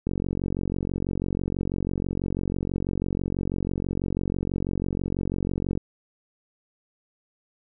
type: click train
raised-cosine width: 3 ms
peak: -14 dBFS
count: 264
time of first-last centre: 0.07-5.775 s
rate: 46.1 Hz
effects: none